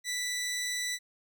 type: tone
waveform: 15% pulse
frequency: 1975.5 Hz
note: B6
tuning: in tune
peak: -25 dBFS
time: 0.04-0.99 s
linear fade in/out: 50 ms
effects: none